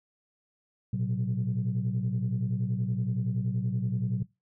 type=tone cluster; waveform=sine; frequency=115.3 / 125.9 / 186.7 Hz; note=A#2 / B2 / F#3; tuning=-19 / +34 / +16 cents; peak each=-30 dBFS; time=0.93-4.23 s; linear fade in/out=5 ms; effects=noise-tail reverb RT60 0.2 s tail -19 dB re dry + tanh soft clip ceiling -20 dBFS